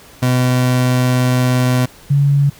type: tone pair in turn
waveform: 30% pulse / sine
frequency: 126.1 / 141.54 Hz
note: B2 / C#3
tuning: +36 / +36 cents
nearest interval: major second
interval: 200 cents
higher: second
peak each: -9 dBFS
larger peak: neither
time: 0.22-1.86 / 2.1-2.5 s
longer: first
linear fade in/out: 10 ms
effects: pink hiss -42 dBFS RMS until 2.59 s